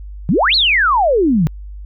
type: exponential two-way sweep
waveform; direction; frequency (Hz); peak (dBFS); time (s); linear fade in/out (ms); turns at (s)
sine; up then down; 145.1 to 4435 to 145.1; -10; 0.29-1.47; 0; 0.55
effects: added 50 Hz sine -28 dBFS peak until 1.85 s